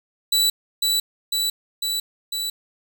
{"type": "tone with echo", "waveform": "sawtooth", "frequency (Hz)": 3951, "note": "B7", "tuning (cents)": 0, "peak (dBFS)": -13, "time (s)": [0.32, 0.5], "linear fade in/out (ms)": 5, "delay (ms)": 500, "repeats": 4, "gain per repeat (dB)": -2, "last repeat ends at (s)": 2.5, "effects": []}